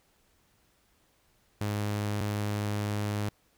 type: tone pair in turn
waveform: sawtooth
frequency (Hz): 103.83 / 103.83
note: G#2 / G#2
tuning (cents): 0 / 0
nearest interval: unison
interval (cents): 0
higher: neither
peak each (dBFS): -25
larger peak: neither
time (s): 1.61-2.21 / 2.21-3.29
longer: second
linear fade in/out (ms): 0
effects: pink hiss -68 dBFS RMS until 3.57 s